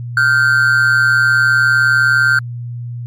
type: ring-modulated tone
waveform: triangle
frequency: 1476 Hz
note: F#6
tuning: 5 cents flat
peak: -4 dBFS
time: 0.17-2.39 s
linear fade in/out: 2 ms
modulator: 69.9 Hz
effects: added 120 Hz sine -22 dBFS peak until 3.06 s + MP3 64 kbps

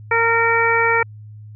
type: harmonic tone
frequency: 460 Hz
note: A#4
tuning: 23 cents flat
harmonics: 1 / 2 / 3 / 4 / 5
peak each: -20 / -20 / -20 / -20 / -20 dBFS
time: 0.11-1.03 s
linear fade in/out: 5 ms
effects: added 106 Hz sine -35 dBFS peak until 1.55 s

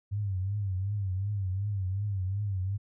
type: tone with vibrato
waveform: sine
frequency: 98 Hz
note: G2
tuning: in tune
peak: -28 dBFS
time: 0.11-2.78 s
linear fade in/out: 20 ms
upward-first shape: triangle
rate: 2.7 Hz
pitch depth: 130 cents each way
effects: none

